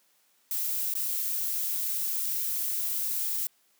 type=noise with dropouts; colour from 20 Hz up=violet; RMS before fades=-30 dBFS; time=0.51-3.47 s; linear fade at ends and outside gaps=1 ms; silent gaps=0.939-0.952 s; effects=white hiss -67 dBFS RMS until 3.79 s + high-pass 200 Hz 12 dB/octave